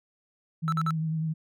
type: tone with vibrato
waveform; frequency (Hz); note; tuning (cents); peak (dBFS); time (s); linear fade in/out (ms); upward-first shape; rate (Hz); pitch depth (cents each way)
sine; 159.1; D#3; +39; -26; 0.62-1.34; 20; sine; 10; 29
type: tone bursts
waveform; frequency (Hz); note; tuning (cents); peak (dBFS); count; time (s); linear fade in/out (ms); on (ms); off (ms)
triangle; 1318.5; E6; 0; -24; 3; 0.68-0.907; 0; 43; 49
effects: none